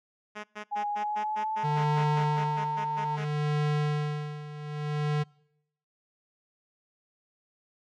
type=tone bursts; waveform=5% pulse; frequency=210.4 Hz; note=G#3; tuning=23 cents sharp; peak=-25 dBFS; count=15; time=0.35-3.255 s; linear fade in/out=20 ms; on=91 ms; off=110 ms
type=tone with pitch glide; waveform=sine; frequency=827 to 907.1 Hz; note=G#5 to A#5; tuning=-8 to -47 cents; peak=-28 dBFS; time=0.71-3.17 s; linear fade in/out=20 ms; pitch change=+161 cents; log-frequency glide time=0.92-1.97 s
type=tone with tremolo; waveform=square; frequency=149.1 Hz; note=D3; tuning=27 cents sharp; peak=-25 dBFS; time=1.63-5.24 s; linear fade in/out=20 ms; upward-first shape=sine; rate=0.61 Hz; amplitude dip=80%
effects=noise-tail reverb RT60 0.8 s tail -26 dB re dry + low-pass 4000 Hz 12 dB/octave